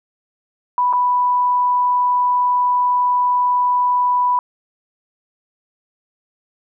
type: tone with dropouts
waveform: sine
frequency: 987.8 Hz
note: B5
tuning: in tune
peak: -13 dBFS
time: 0.78-4.39 s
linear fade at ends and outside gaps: 1 ms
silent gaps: 0.928-0.934 s
effects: none